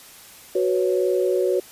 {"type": "chord", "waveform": "sine", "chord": "F# suspended fourth", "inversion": "none", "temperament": "just", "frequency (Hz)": [370, 493.3, 555], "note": ["F#4", "B4", "C#5"], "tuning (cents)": [0, -2, 2], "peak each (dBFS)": [-20, -24, -24], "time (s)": [0.55, 1.6], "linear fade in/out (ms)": 5, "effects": ["white hiss -45 dBFS RMS until 1.71 s", "resampled to 32000 Hz"]}